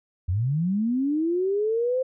sine linear sweep, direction up, 81.5 to 525 Hz, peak -21 dBFS, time 0.28-2.03 s, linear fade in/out 10 ms, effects none

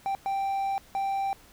triangle tone bursts at uneven times, 784 Hz, G5, in tune, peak -24 dBFS, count 3, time 0.06-0.15 / 0.26-0.78 / 0.95-1.33 s, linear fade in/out 0 ms, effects pink hiss -55 dBFS RMS until 1.52 s

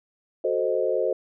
sine chord, F# diminished seventh, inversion none, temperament equal, 370 / 440 / 523.3 / 622.3 Hz, F#4 / A4 / C5 / Eb5, 0 / 0 / 0 / 0 cents, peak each -28 / -27 / -25 / -28 dBFS, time 0.44-1.13 s, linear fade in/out 5 ms, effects none

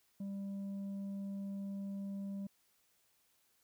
sine tone with tanh clipping, 197.5 Hz, G3, 13 cents sharp, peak -40 dBFS, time 0.2-2.47 s, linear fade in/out 5 ms, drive 4 dB, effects white hiss -74 dBFS RMS until 3.63 s

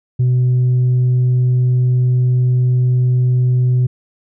sine tone with tanh clipping, 125.5 Hz, B2, 28 cents sharp, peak -11 dBFS, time 0.19-3.87 s, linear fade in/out 10 ms, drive 1 dB, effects none

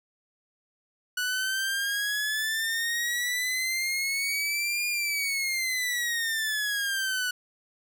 sawtooth exponential two-way sweep, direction up then down, 1474 to 2426 to 1474 Hz, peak -23 dBFS, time 1.17-7.31 s, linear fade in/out 5 ms, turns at 4.87 s, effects none

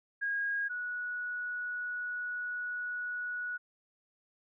sine tone pair in turn, 1635 / 1465.7 Hz, G#6 / F#6, -28 / -17 cents, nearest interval major second, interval 189 cents, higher first, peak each -30 / -34 dBFS, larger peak first, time 0.21-0.69 / 0.69-3.58 s, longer second, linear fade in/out 20 ms, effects none

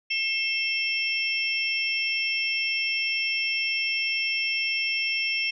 sine tone cluster, 2155 / 2661 / 3192 / 5410 Hz, C#7 / E7 / G7 / E8, -49 / +16 / +31 / +44 cents, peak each -32 / -26 / -33 / -31 dBFS, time 0.1-5.51 s, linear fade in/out 10 ms, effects none

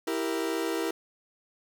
40% pulse chord, E diminished, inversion none, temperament equal, 329.6 / 392 / 466.2 Hz, E4 / G4 / Bb4, 0 / 0 / 0 cents, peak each -30 / -33 / -32 dBFS, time 0.07-0.91 s, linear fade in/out 5 ms, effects none

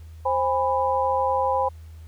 sine tone cluster, 526 / 816 / 992 Hz, C5 / G#5 / B5, +9 / -31 / +7 cents, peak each -24 dBFS, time 0.25-1.69 s, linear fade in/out 10 ms, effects added 80 Hz sine -39 dBFS peak until 2.07 s + pink hiss -59 dBFS RMS until 2.07 s

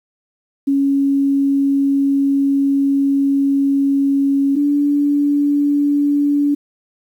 sine tone pair in turn, 277.2 / 288.2 Hz, C#4 / D4, 0 / -33 cents, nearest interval minor second, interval 67 cents, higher second, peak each -12 dBFS, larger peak neither, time 0.67-4.56 / 4.56-6.55 s, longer first, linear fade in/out 10 ms, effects 8-bit

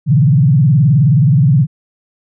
sine tone with vibrato, 140.2 Hz, C#3, 20 cents sharp, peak -6 dBFS, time 0.06-1.67 s, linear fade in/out 50 ms, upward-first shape sine, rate 19 Hz, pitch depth 290 cents each way, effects none

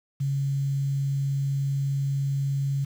sine tone with quantisation, 138.3 Hz, C#3, 4 cents flat, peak -23 dBFS, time 0.2-2.85 s, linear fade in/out 10 ms, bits 8, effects none

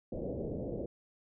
white low-pass noise, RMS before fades -38 dBFS, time 0.12-0.86 s, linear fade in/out 5 ms, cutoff 580 Hz, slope 48 dB/octave, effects none

